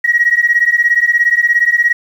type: beating tone pair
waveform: sine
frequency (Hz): 1894 / 1911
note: A#6 / A#6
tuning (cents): +27 / +43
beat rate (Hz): 17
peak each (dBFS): -11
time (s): 0.04-1.93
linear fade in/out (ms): 10
effects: tanh soft clip ceiling -1 dBFS + 7-bit